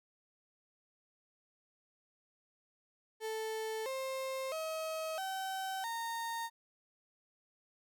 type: tone with pitch steps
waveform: 35% pulse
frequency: 440 / 529.3 / 636.8 / 766.1 / 921.6 Hz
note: A4 / C5 / D#5 / G5 / A#5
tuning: 0 / +20 / +40 / -40 / -20 cents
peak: -35 dBFS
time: 3.2-6.5 s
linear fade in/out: 50 ms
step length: 660 ms
effects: none